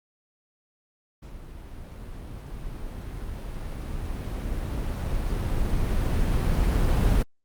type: noise with level ramp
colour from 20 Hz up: brown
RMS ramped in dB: -41 to -20 dBFS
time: 1.22-7.23 s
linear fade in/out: 10 ms
effects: Opus 48 kbps